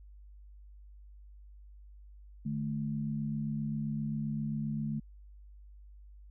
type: tone pair together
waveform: sine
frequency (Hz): 150 / 217.6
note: D3 / A3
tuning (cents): +37 / -19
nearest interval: tritone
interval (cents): 644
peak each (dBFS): -35 / -34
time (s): 2.45-5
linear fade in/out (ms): 10
effects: added 50 Hz sine -50 dBFS peak until 6.3 s